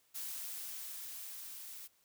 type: noise with level ramp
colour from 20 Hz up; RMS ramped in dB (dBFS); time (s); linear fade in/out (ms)
blue; -42 to -49; 0.14-1.88; 20
effects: white hiss -72 dBFS RMS until 2.04 s